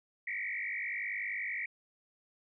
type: tone with frequency modulation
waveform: sine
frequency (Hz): 2097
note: C7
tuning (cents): +3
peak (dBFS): -34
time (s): 0.27-1.66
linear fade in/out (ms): 5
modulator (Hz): 50.5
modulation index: 4.5
effects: none